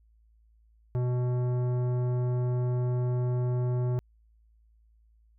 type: tone with tanh clipping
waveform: sine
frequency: 124 Hz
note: B2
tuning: 7 cents sharp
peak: -27 dBFS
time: 0.95-3.99 s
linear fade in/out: 0 ms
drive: 14 dB
effects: added 55 Hz sine -59 dBFS peak until 5.38 s